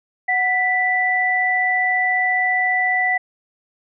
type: tone pair together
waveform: sine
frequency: 738.6 / 1976 Hz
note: F#5 / B6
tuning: -3 / 0 cents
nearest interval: octave + perfect fourth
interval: 1703 cents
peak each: -21 / -17 dBFS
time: 0.28-3.18 s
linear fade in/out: 10 ms
effects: none